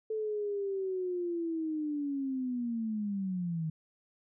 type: linear sweep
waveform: sine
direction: down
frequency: 440 to 155.56 Hz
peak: -31 dBFS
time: 0.1-3.7 s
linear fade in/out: 5 ms
effects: none